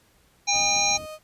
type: harmonic tone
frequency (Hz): 805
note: G5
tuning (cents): +46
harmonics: 1 / 3 / 5 / 7 / 8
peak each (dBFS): -26 / -26 / -26 / -26 / -26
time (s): 0.47-0.98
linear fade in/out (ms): 20
type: tone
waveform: 35% pulse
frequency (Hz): 620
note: D#5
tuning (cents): -6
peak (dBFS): -34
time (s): 0.51-1.19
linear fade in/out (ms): 50
type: low-pass noise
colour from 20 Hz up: white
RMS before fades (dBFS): -44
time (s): 0.54-1.06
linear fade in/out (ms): 5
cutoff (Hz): 300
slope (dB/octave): 24
effects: pink hiss -61 dBFS RMS until 1.23 s + resampled to 32000 Hz